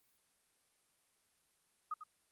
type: tone with echo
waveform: sine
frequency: 1247 Hz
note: D#6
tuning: 3 cents sharp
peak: -36 dBFS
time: 1.91-1.94 s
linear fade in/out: 5 ms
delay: 97 ms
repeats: 1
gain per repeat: -10 dB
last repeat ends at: 2.037 s
effects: white hiss -75 dBFS RMS until 2.31 s + Opus 32 kbps